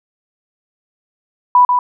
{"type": "tone with echo", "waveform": "sine", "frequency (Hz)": 987.8, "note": "B5", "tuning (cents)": 0, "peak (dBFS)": -5, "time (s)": [1.55, 1.65], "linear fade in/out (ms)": 2, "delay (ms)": 140, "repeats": 1, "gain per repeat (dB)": -5, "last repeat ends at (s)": 1.79, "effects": []}